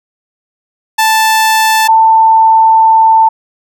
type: tone pair in turn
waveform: sawtooth / sine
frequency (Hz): 880 / 890.7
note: A5 / A5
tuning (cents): 0 / +21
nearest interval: unison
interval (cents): 21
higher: second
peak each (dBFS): -3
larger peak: neither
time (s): 0.98-1.88 / 1.88-3.29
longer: second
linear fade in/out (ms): 10
effects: none